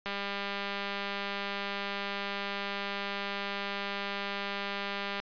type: click train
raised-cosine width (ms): 0.3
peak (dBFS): -19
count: 1029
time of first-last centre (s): 0.06-5.2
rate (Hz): 200
effects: resampled to 11025 Hz